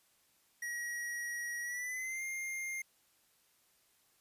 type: tone with pitch glide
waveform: square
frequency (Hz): 1907 to 2116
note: A#6 to C7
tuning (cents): +39 to +19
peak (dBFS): -38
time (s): 0.62-2.82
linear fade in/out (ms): 5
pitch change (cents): +180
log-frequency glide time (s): 1.62-2.23
effects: white hiss -71 dBFS RMS until 4.2 s + resampled to 32000 Hz